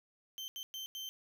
35% pulse tone bursts at uneven times, 3108 Hz, G7, 16 cents flat, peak -39 dBFS, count 4, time 0.38-0.48 / 0.56-0.63 / 0.74-0.86 / 0.95-1.09 s, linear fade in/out 0 ms, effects none

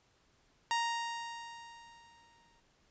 sawtooth tone with exponential decay, 932.3 Hz, A#5, in tune, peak -25 dBFS, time 0.71-2.6 s, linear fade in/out 0 ms, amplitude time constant 410 ms, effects pink hiss -70 dBFS RMS until 2.9 s + resampled to 16000 Hz

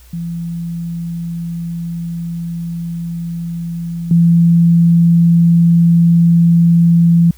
sine tone with level steps, 169.1 Hz, E3, 44 cents sharp, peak -19 / -6 dBFS, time 0.13-7.31 s, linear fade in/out 5 ms, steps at 4.11 s, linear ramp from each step 2 ms, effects added 60 Hz sine -40 dBFS peak until 7.37 s + white hiss -48 dBFS RMS until 7.37 s

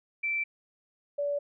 sine tone pair in turn, 2335 / 575.2 Hz, D7 / D5, -11 / -36 cents, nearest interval 2 octaves, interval 2425 cents, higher first, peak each -27 dBFS, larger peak neither, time 0.23-0.44 / 1.18-1.39 s, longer neither, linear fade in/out 10 ms, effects none

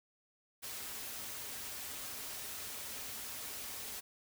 white noise with comb filter, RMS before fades -44 dBFS, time 0.62-4.01 s, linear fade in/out 20 ms, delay 5.9 ms, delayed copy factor -0.5, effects none

